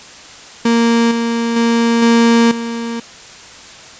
35% pulse tone with level steps, 232.3 Hz, A#3, 6 cents flat, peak -8 / -13 / -9 / -6 / -18 dBFS, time 0.65-3 s, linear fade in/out 5 ms, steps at 1.11 / 1.56 / 2.02 / 2.51 s, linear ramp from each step 5 ms, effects white hiss -36 dBFS RMS until 3.99 s + resampled to 16000 Hz

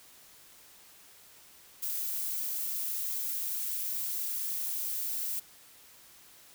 violet noise, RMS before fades -34 dBFS, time 1.82-5.4 s, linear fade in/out 10 ms, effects white hiss -56 dBFS RMS until 6.54 s

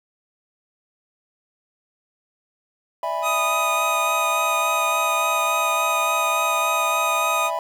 triangle chord, E dominant seventh, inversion third, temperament just, 593.3 / 659.3 / 824.1 / 988.9 Hz, D5 / E5 / G#5 / B5, +18 / 0 / -14 / +2 cents, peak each -30 / -25 / -29 / -24 dBFS, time 3.03-7.59 s, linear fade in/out 2 ms
25% pulse tone with vibrato, 1244.5 Hz, D#6, in tune, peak -17 dBFS, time 3.22-7.51 s, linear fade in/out 50 ms, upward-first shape sine, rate 3.5 Hz, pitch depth 11 cents each way
effects 8-bit

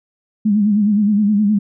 sine tone with vibrato, 207.7 Hz, G#3, in tune, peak -11 dBFS, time 0.45-1.59 s, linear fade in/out 10 ms, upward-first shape sine, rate 9.6 Hz, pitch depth 72 cents each way, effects none

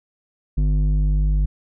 square tone with low-pass filter sweep, 50.2 Hz, G1, 42 cents sharp, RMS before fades -18 dBFS, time 0.57-1.46 s, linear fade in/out 10 ms, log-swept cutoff 180 to 120 Hz, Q 1.3, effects none

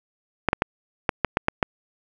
clicks, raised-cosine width 0.5 ms, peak -3 dBFS, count 8, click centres 0.487 / 0.531 / 0.621 / 1.092 / 1.247 / 1.371 / 1.484 / 1.628 s, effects none

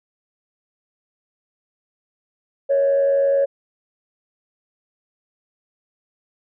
sine tone with frequency modulation, 554.4 Hz, C#5, in tune, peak -13 dBFS, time 2.69-3.46 s, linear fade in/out 20 ms, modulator 88.6 Hz, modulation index 0.33, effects tanh soft clip ceiling -11 dBFS

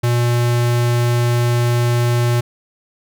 square tone, 120.1 Hz, B2, 48 cents flat, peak -14 dBFS, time 0.03-2.41 s, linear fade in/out 10 ms, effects none

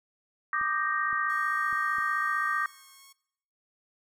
sine chord, Eb major seventh, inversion third, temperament equal with one note detuned, 1174.7 / 1230.2 / 1568 / 1864.7 Hz, D6 / Eb6 / G6 / Bb6, 0 / -20 / 0 / 0 cents, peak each -30 / -33 / -32 / -31 dBFS, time 0.53-2.66 s, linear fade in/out 2 ms
clicks, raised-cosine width 3 ms, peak -37 dBFS, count 4, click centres 0.613 / 1.129 / 1.728 / 1.984 s
5% pulse tone with vibrato, 1100 Hz, C#6, 14 cents flat, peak -40 dBFS, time 1.29-3.13 s, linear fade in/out 10 ms, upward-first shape sine, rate 1.1 Hz, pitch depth 15 cents each way
effects noise-tail reverb RT60 0.8 s tail -22 dB re dry

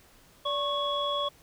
sine tone cluster, 578 / 1100 / 3363 Hz, D5 / C#6 / G#7, -28 / -14 / +21 cents, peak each -31 / -30 / -31 dBFS, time 0.45-1.29 s, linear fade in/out 10 ms, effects tanh soft clip ceiling -18 dBFS + pink hiss -58 dBFS RMS until 1.42 s

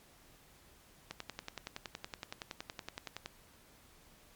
click train, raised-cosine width 0.2 ms, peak -23 dBFS, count 24, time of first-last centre 1.11-3.26 s, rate 10.7 Hz, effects pink hiss -62 dBFS RMS until 4.35 s + MP3 96 kbps

